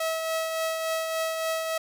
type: tone with tremolo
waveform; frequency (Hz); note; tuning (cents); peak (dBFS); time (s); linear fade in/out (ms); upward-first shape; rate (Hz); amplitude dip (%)
sawtooth; 646; E5; -35; -21; 0-1.78; 5; triangle; 3.5; 40
effects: none